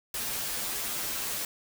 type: noise with comb filter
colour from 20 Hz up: white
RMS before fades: -33 dBFS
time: 0.14-1.45 s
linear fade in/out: 2 ms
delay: 11 ms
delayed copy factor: -1
effects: none